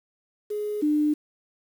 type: tone pair in turn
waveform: sine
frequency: 418.6 / 299.8 Hz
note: G#4 / D4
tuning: +14 / +36 cents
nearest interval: tritone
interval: 578 cents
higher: first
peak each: -26 / -19 dBFS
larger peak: second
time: 0.5-0.82 / 0.82-1.14 s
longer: neither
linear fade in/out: 10 ms
effects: 8-bit